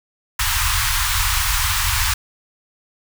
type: band-stop noise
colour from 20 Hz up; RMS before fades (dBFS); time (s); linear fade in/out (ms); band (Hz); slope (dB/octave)
pink; -19; 0.39-2.14; 5; 100 to 920; 48
effects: none